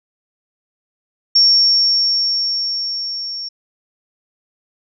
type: tone with level ramp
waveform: sine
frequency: 5490 Hz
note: F8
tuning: 31 cents flat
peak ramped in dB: -7 to -24 dBFS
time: 1.35-3.49 s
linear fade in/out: 10 ms
effects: none